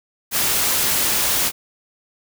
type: noise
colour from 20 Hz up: white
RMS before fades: -19 dBFS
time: 0.31-1.52 s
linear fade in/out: 50 ms
effects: none